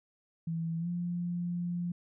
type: tone with pitch glide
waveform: sine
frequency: 164.81 to 174.61 Hz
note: E3 to F3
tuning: 0 to 0 cents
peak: -31 dBFS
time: 0.47-1.92 s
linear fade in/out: 5 ms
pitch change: +100 cents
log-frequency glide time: 0.79-0.88 s
effects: none